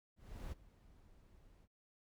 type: noise with ADSR envelope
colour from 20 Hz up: brown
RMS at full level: -44 dBFS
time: 0.16-1.68 s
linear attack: 360 ms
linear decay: 19 ms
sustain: -20 dB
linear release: 49 ms
effects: noise-tail reverb RT60 0.1 s tail -26 dB re dry